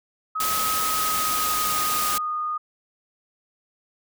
sine tone with pitch glide, 1271 to 1229.1 Hz, D#6 to D#6, +36 to -22 cents, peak -24 dBFS, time 0.35-2.58 s, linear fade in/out 10 ms, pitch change -58 cents, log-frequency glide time 0.75-2.36 s
white noise, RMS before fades -26 dBFS, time 0.4-2.18 s, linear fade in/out 2 ms
effects none

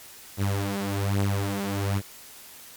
sawtooth beating tone pair, 98.9 / 100.1 Hz, G2 / G2, +16 / +37 cents, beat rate 1.2 Hz, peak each -23 / -23 dBFS, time 0.37-2.02 s, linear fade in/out 50 ms, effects white hiss -46 dBFS RMS until 2.76 s + MP3 96 kbps

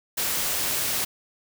white noise, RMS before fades -26 dBFS, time 0.17-1.05 s, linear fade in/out 10 ms, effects none

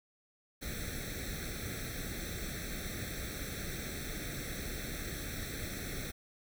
pink noise with comb filter, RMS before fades -40 dBFS, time 0.61-6.12 s, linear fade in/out 20 ms, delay 0.51 ms, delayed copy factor +1, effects none

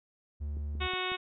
triangle tone, 73.42 Hz, D2, in tune, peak -31 dBFS, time 0.4-0.88 s, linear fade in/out 20 ms
click train, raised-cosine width 3 ms, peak -34 dBFS, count 4, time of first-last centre 0.57-1.118 s, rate 5.47 Hz
harmonic tone, 368.2 Hz, F#4, 8 cents flat, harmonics 1 / 2 / 3 / 4 / 5 / 6 / 7 / 8 / 9 / 10, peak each -38 / -41 / -38 / -41 / -44 / -39 / -40 / -42 / -44 / -40 dBFS, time 0.8-1.17 s, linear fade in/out 20 ms
effects none

